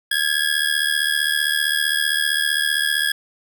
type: ring-modulated tone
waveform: 25% pulse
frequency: 1661.2 Hz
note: G#6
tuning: in tune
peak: -11 dBFS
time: 0.11-3.12 s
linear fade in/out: 5 ms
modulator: 37.7 Hz
effects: none